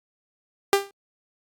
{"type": "tone with exponential decay", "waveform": "sawtooth", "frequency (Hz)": 397.6, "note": "G4", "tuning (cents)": 25, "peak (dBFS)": -9, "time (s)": [0.73, 0.91], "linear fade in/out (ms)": 1, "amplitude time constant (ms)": 39, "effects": ["AAC 48 kbps"]}